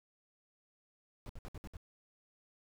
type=noise bursts; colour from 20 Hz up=brown; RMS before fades=-45 dBFS; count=6; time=1.26-1.768 s; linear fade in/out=0 ms; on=33 ms; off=62 ms; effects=none